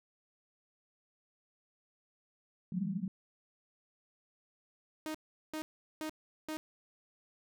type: band-pass noise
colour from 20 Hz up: pink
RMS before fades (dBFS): -36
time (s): 2.72-3.08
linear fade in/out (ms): 2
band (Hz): 170 to 210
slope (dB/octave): 96
type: tone bursts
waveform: sawtooth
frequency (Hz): 311.1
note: D#4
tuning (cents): 0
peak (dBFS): -33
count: 4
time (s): 5.06-6.57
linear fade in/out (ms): 0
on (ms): 85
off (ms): 390
effects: none